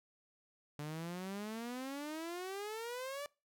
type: exponential sweep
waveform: sawtooth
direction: up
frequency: 145.5 to 587.3 Hz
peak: -37 dBFS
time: 0.79-3.26 s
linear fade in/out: 0 ms
effects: noise-tail reverb RT60 0.3 s tail -24 dB re dry